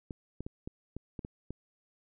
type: clicks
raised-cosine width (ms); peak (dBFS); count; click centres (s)
3; -26; 8; 0.108 / 0.406 / 0.465 / 0.675 / 0.966 / 1.192 / 1.249 / 1.506
effects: none